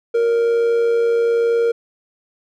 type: tone with amplitude modulation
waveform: triangle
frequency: 466.2 Hz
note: A#4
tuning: in tune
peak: -10 dBFS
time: 0.14-1.72 s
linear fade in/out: 10 ms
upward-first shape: sine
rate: 101 Hz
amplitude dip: 35%
effects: none